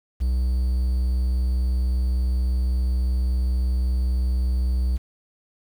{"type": "tone", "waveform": "triangle", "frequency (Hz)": 62.6, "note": "B1", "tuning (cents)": 24, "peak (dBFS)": -17, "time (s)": [0.2, 4.98], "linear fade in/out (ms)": 20, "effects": ["8-bit"]}